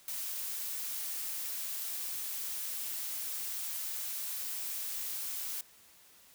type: noise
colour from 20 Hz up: blue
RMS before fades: -38 dBFS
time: 0.08-5.61 s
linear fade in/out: 2 ms
effects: white hiss -60 dBFS RMS until 6.34 s